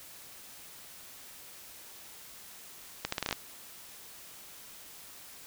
accelerating click train, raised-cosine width 0.2 ms, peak -13 dBFS, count 8, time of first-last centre 3.05-3.327 s, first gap 74 ms, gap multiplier 0.78, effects white hiss -50 dBFS RMS until 5.46 s

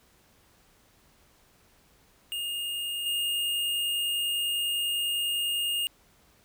square tone with level steps, 2835 Hz, F7, 25 cents sharp, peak -31 / -27 dBFS, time 2.32-5.87 s, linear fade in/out 0 ms, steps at 3.06 s, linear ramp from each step 2 ms, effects pink hiss -62 dBFS RMS until 6.44 s

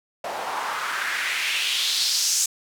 white noise with band-pass filter sweep, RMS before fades -25 dBFS, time 0.24-2.46 s, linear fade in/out 5 ms, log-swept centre 680 to 6800 Hz, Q 2.7, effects none

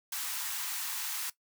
white high-pass noise, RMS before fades -36 dBFS, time 0.12-1.3 s, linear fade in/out 5 ms, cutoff 820 Hz, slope 48 dB/octave, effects noise-tail reverb RT60 0.1 s tail -17 dB re dry

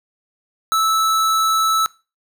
square tone, 1310 Hz, E6, 11 cents flat, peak -15 dBFS, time 0.72-1.86 s, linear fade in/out 0 ms, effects noise-tail reverb RT60 0.3 s tail -21 dB re dry

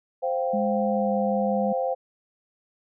sine chord, C suspended fourth, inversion none, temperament equal, 523.3 / 698.5 / 784 Hz, C5 / F5 / G5, 0 / 0 / 0 cents, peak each -25 / -29 / -30 dBFS, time 0.22-1.95 s, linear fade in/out 20 ms
sine tone with pitch glide, 207.7 to 204.1 Hz, G#3 to G#3, 0 to -30 cents, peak -25 dBFS, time 0.53-1.73 s, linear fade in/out 10 ms, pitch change -30 cents, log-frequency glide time 0.92-1.1 s
effects none

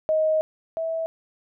sine tone pair in turn, 627 / 652.1 Hz, D#5 / E5, +13 / -19 cents, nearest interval minor second, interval 68 cents, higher second, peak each -18 / -24 dBFS, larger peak first, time 0.09-0.41 / 0.77-1.06 s, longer first, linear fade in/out 0 ms, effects none

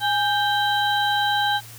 harmonic tone with a mistuned harmonic, 784 Hz, G5, in tune, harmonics 1 / 2 / 4 / 5, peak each -21 / -24 / -27 / -28 dBFS, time 0-1.61 s, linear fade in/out 50 ms, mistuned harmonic 1, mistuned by +89 cents, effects added 114 Hz sine -43 dBFS peak until 1.78 s + white hiss -43 dBFS RMS until 1.78 s

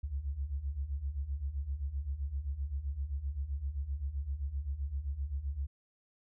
sine beating tone pair, 64.9 / 72.6 Hz, C2 / D2, -13 / -19 cents, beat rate 7.7 Hz, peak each -39 / -35 dBFS, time 0.03-5.67 s, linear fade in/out 10 ms, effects none

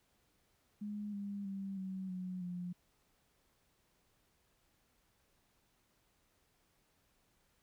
sine tone with pitch steps, 207.7 / 201.3 / 195.14 / 189.15 / 183.34 / 177.71 Hz, G#3 / G3 / G3 / F#3 / F#3 / F3, 0 / +46 / -8 / +38 / -16 / +30 cents, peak -39 dBFS, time 0.81-2.73 s, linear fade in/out 10 ms, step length 320 ms, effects pink hiss -75 dBFS RMS until 7.62 s

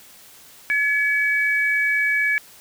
sine tone pair together, 1703.6 / 2274 Hz, G#6 / C#7, +44 / +44 cents, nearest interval perfect fourth, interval 500 cents, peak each -20 dBFS, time 0.7-2.38 s, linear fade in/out 0 ms, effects white hiss -47 dBFS RMS until 2.6 s

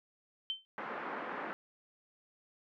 sine tone with exponential decay, 3093 Hz, G7, 24 cents flat, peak -30 dBFS, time 0.5-0.65 s, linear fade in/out 0 ms, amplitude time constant 32 ms
white band-pass noise, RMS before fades -41 dBFS, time 0.78-1.53 s, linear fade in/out 0 ms, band 210 to 1700 Hz, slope 24 dB/octave
effects none

